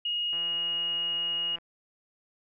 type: tone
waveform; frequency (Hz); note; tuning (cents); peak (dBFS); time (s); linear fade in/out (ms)
sine; 2874; F7; +49; -27; 0.05-1.56; 5
type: click train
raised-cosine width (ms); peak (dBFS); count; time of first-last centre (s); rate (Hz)
0.5; -33; 213; 0.33-1.584; 169
effects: none